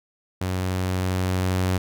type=tone with level ramp; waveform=sawtooth; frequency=92.5 Hz; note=F#2; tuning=in tune; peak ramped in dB=-20 to -16 dBFS; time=0.41-1.78 s; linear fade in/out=5 ms; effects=none